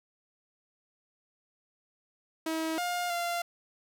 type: tone with pitch steps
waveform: sawtooth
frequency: 321.2 / 708 / 692 Hz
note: E4 / F5 / F5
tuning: -45 / +23 / -16 cents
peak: -26 dBFS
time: 2.46-3.42 s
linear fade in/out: 5 ms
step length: 320 ms
effects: none